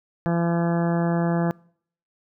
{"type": "harmonic tone", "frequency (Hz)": 169.8, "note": "F3", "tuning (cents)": -48, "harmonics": [1, 2, 3, 4, 5, 6, 7, 8, 9, 10], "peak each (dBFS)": [-21, -28, -31, -30, -34, -40, -38, -42, -41, -39], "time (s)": [0.26, 1.51], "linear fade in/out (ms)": 0, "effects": ["noise-tail reverb RT60 0.6 s tail -25 dB re dry"]}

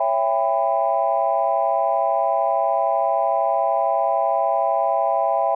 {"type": "chord", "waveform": "sine", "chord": "C# half-diminished seventh", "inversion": "none", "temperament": "just", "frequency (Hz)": [554.4, 665.2, 798.3, 997.9], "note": ["C#5", "E5", "G5", "B5"], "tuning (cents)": [0, 16, 31, 18], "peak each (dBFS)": [-25, -20, -21, -25], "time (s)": [0, 5.55], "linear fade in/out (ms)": 5, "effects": ["tanh soft clip ceiling -7 dBFS"]}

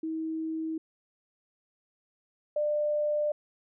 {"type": "tone pair in turn", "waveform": "sine", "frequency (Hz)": [319.9, 596.4], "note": ["D#4", "D5"], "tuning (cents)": [48, 27], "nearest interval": "major seventh", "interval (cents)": 1079, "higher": "second", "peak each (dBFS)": [-30, -25], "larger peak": "second", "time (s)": [[0.03, 0.78], [2.56, 3.32]], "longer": "second", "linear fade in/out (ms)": 5, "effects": []}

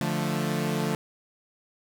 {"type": "chord", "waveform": "sawtooth", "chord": "D minor", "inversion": "none", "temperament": "equal", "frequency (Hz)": [146.83, 174.61, 220], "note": ["D3", "F3", "A3"], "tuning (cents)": [0, 0, 0], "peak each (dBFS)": -26, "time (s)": [0.01, 0.95], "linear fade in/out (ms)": 0, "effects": []}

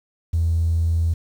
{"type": "tone", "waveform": "triangle", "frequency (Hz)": 82.7, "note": "E2", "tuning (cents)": 6, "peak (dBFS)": -13, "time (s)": [0.33, 1.14], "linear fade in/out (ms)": 10, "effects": ["tanh soft clip ceiling -14 dBFS", "8-bit"]}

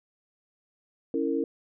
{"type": "chord", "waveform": "sine", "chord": "A# diminished", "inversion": "first", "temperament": "equal with one note detuned", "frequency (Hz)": [277.2, 329.6, 457.9], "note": ["C#4", "E4", "A#4"], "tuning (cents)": [0, 0, -31], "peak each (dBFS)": -29, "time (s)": [1.14, 1.44], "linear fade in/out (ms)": 2, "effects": []}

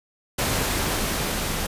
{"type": "noise with level ramp", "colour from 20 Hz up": "pink", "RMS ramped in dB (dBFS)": [-23, -27], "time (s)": [0.38, 1.67], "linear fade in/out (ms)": 10, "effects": ["resampled to 32000 Hz"]}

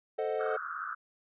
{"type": "chord", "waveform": "triangle", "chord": "A diminished seventh", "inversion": "none", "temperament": "equal", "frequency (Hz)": [440, 523.3, 622.3, 740], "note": ["A4", "C5", "Eb5", "Gb5"], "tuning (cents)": [0, 0, 0, 0], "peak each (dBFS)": [-31, -34, -34, -36], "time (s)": [0.18, 0.57], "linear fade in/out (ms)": 10}
{"type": "band-pass noise", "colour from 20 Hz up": "pink", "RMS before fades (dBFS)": -38, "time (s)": [0.39, 0.95], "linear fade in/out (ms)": 20, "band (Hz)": [1200, 1500], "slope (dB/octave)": 96}
{"effects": ["resampled to 8000 Hz"]}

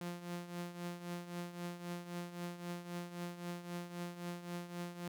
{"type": "tone with tremolo", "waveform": "sawtooth", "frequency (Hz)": 174.61, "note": "F3", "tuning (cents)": 0, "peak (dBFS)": -35, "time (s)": [0.01, 5.08], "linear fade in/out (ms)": 2, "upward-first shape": "triangle", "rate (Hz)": 3.8, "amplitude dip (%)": 75, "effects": []}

